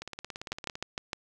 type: two click trains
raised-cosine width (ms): 0.2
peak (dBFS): -21 / -15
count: 14 / 5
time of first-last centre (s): 0.02-0.754 / 0.52-1.132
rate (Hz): 17.7 / 6.54
effects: none